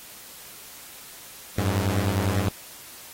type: beating tone pair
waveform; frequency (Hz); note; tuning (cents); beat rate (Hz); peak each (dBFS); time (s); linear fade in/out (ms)
sawtooth; 92.5 / 102.5; F#2 / G#2; 0 / -22; 10; -21; 1.58-2.49; 5
effects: white hiss -44 dBFS RMS until 3.13 s + AAC 48 kbps